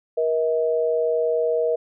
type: tone pair together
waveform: sine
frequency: 474.8 / 639 Hz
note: A#4 / D#5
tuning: +32 / +46 cents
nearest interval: perfect fourth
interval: 514 cents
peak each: -20 / -23 dBFS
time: 0.17-1.76 s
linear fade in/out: 10 ms
effects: none